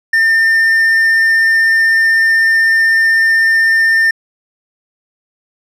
triangle tone, 1804 Hz, A6, 43 cents sharp, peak -6 dBFS, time 0.13-4.11 s, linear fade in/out 5 ms, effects resampled to 32000 Hz

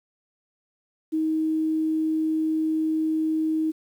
sine tone, 315.6 Hz, D#4, 25 cents sharp, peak -21 dBFS, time 1.12-3.72 s, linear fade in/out 20 ms, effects 9-bit

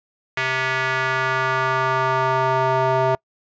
square tone with band-pass filter sweep, 130.81 Hz, C3, in tune, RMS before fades -20 dBFS, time 0.37-3.15 s, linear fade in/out 2 ms, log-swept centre 2000 to 750 Hz, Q 2, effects noise-tail reverb RT60 0.1 s tail -26 dB re dry + resampled to 16000 Hz

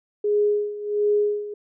sine tone with tremolo, 415.3 Hz, G#4, in tune, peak -16 dBFS, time 0.24-1.54 s, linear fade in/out 5 ms, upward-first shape sine, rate 1.4 Hz, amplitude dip 80%, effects none

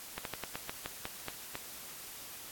slowing click train, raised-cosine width 0.3 ms, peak -21 dBFS, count 10, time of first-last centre 0.18-1.554 s, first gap 72 ms, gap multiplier 1.18, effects white hiss -47 dBFS RMS until 2.51 s + AAC 64 kbps

